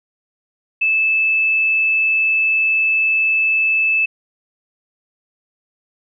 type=tone; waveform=sine; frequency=2622 Hz; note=E7; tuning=10 cents flat; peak=-13 dBFS; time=0.81-4.06 s; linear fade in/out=10 ms; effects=none